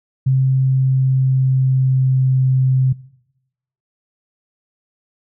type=tone with pitch glide; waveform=sine; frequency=132.1 to 130.58 Hz; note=C3 to C3; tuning=+17 to -3 cents; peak=-11 dBFS; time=0.26-2.93 s; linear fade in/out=10 ms; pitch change=-20 cents; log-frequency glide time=0.58-2.44 s; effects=noise-tail reverb RT60 0.9 s tail -22 dB re dry